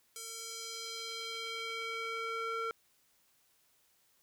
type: tone with band-pass filter sweep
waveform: square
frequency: 454.3 Hz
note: A#4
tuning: 45 cents flat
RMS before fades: -40 dBFS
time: 0.16-2.71 s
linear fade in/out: 0 ms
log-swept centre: 8100 to 1300 Hz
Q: 1.5
effects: white hiss -71 dBFS RMS until 4.22 s